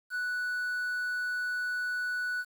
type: tone with quantisation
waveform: triangle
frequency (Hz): 1480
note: F#6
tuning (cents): 0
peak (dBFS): -28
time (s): 0.1-2.45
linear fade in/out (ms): 50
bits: 9
effects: none